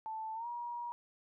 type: tone with pitch glide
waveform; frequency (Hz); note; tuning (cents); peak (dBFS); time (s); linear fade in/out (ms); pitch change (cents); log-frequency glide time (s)
sine; 880 to 954.1; A5 to A#5; 0 to +40; -38; 0.06-0.92; 0; +140; 0.34-0.47
effects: none